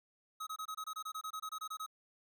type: tone bursts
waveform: square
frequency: 1272 Hz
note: D#6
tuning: 38 cents sharp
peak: -40 dBFS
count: 16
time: 0.4-1.864 s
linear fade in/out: 10 ms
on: 69 ms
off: 24 ms
effects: none